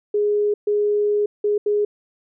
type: tone bursts at uneven times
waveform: sine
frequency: 415.1 Hz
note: G#4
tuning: 1 cent flat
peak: -16 dBFS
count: 4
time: 0.14-0.54 / 0.67-1.26 / 1.44-1.58 / 1.66-1.85 s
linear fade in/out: 5 ms
effects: none